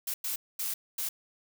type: noise bursts at uneven times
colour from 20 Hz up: blue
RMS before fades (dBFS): -33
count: 4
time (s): 0.07-0.14 / 0.24-0.36 / 0.59-0.74 / 0.98-1.09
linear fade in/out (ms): 5
effects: none